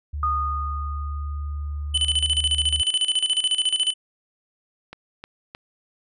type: tone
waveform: sine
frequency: 73.42 Hz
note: D2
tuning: in tune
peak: -26 dBFS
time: 0.13-2.82 s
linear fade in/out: 10 ms
type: tone with exponential decay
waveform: sine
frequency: 1232 Hz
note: D#6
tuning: 17 cents flat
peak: -19 dBFS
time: 0.23-2.17 s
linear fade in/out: 2 ms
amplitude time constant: 420 ms
type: tone with tremolo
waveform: square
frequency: 3019 Hz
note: F#7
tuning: 34 cents sharp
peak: -18 dBFS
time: 1.94-3.94 s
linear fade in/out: 10 ms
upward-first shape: square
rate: 14 Hz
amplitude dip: 75%
type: click train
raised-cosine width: 0.3 ms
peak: -21 dBFS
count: 3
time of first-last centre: 4.93-5.549 s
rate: 3.23 Hz
effects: resampled to 24000 Hz